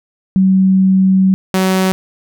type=tone pair in turn; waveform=sine / sawtooth; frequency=189.7 / 188.06 Hz; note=F#3 / F#3; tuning=+43 / +28 cents; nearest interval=unison; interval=15 cents; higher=first; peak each=-7 dBFS; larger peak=neither; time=0.36-1.34 / 1.54-1.92 s; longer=first; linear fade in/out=0 ms; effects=none